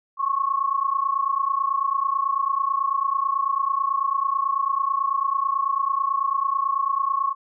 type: tone pair together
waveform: sine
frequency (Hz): 1082 / 1111.1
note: C#6 / C#6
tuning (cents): -42 / +4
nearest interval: unison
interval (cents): 46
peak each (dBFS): -23 / -23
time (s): 0.17-7.35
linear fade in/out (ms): 50
effects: none